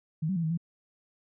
sine tone with pitch steps, 157.3 / 190.8 / 167.4 / 158.6 / 168.5 Hz, D#3 / G3 / E3 / D#3 / E3, +19 / -47 / +27 / +33 / +38 cents, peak -26 dBFS, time 0.22-0.575 s, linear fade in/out 10 ms, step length 71 ms, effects none

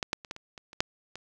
clicks, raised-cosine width 0.2 ms, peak -12 / -10 / -26 / -18 / -26 / -26 / -29 / -6 / -23 dBFS, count 9, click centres 0.028 / 0.131 / 0.248 / 0.311 / 0.364 / 0.578 / 0.731 / 0.805 / 1.156 s, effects none

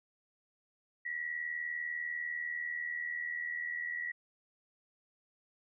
sine tone with amplitude modulation, 1929 Hz, B6, 41 cents flat, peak -32 dBFS, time 1.05-4.12 s, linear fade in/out 10 ms, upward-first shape sine, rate 80.1 Hz, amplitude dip 70%, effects none

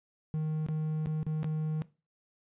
triangle tone with dropouts, 155.56 Hz, D#3, in tune, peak -27 dBFS, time 0.34-1.82 s, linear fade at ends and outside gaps 0 ms, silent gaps 0.664-0.686 / 1.059-1.07 / 1.23-1.266 / 1.431-1.444 s, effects noise-tail reverb RT60 0.3 s tail -18 dB re dry + resampled to 8000 Hz

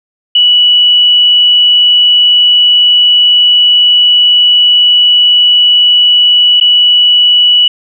sine tone with dropouts, 2946 Hz, F#7, 8 cents flat, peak -3 dBFS, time 0.35-7.68 s, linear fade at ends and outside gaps 5 ms, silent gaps 6.601-6.61 s, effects none

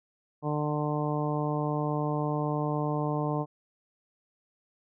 harmonic tone, 149.4 Hz, D3, 30 cents sharp, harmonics 1 / 2 / 3 / 4 / 5 / 6 / 7, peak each -30 / -33 / -35 / -36 / -37 / -38 / -38 dBFS, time 0.42-3.46 s, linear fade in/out 50 ms, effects none

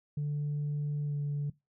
sine tone with pitch glide, 146.83 to 144.81 Hz, D3 to D3, 0 to -24 cents, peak -28 dBFS, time 0.17-1.5 s, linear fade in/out 5 ms, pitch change -24 cents, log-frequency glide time 1.04-1.16 s, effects noise-tail reverb RT60 0.2 s tail -21 dB re dry + tanh soft clip ceiling -28 dBFS

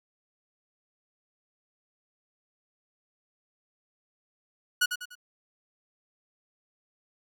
sawtooth tone with echo, 1463 Hz, F#6, 20 cents flat, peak -17 dBFS, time 4.81-4.86 s, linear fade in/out 10 ms, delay 98 ms, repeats 3, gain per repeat -8 dB, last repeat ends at 5.154 s, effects none

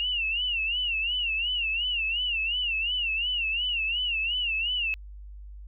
sine tone with vibrato, 2791 Hz, F7, 2 cents flat, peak -25 dBFS, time 0-4.94 s, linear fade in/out 0 ms, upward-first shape sine, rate 2.8 Hz, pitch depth 130 cents each way, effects added 50 Hz sine -40 dBFS peak until 5.67 s

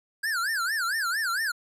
square tone with vibrato, 1568 Hz, G6, in tune, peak -26 dBFS, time 0.23-1.52 s, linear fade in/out 10 ms, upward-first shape sine, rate 4.4 Hz, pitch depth 260 cents each way, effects resampled to 32000 Hz

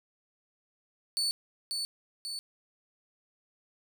35% pulse tone with echo, 4478 Hz, C#8, 17 cents sharp, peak -26 dBFS, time 1.17-1.31 s, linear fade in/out 0 ms, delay 540 ms, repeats 2, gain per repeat -4 dB, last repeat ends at 2.39 s, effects none

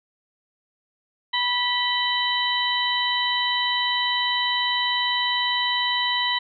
harmonic tone with a mistuned harmonic, 980 Hz, B5, 14 cents flat, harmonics 1 / 2 / 3 / 4, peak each -26 / -26 / -26 / -26 dBFS, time 1.33-6.39 s, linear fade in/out 10 ms, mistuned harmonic 3, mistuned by +65 cents, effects none

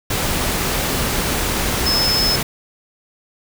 sine tone in noise, 5200 Hz, E8, 24 cents flat, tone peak -16 dBFS, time 1.86-2.36 s, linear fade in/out 5 ms, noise pink, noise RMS -20 dBFS, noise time 0.1-2.43 s, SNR +1 dB, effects none

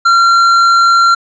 triangle tone with hard clipping, 1372 Hz, F6, 31 cents flat, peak -7 dBFS, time 0.05-1.15 s, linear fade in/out 10 ms, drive 11 dB, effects resampled to 24000 Hz

